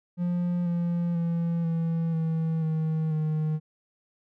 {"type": "tone with pitch steps", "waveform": "triangle", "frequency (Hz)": [175.8, 172.18, 168.64, 165.17, 161.77, 158.44, 155.18], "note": ["F3", "F3", "E3", "E3", "E3", "D#3", "D#3"], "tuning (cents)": [12, -24, 40, 4, -32, 32, -4], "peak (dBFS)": -22, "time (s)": [0.17, 3.6], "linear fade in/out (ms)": 50, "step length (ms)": 490, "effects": []}